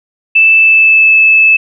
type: tone with pitch glide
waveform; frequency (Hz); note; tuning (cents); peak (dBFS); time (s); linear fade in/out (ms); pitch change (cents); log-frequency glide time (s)
sine; 2639 to 2615; E7 to E7; +1 to -15; -3; 0.35-1.57; 10; -16; 0.56-1.14
effects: none